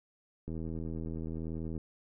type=click train; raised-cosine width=3 ms; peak=-27 dBFS; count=106; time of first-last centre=0.48-1.778 s; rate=80.9 Hz; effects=none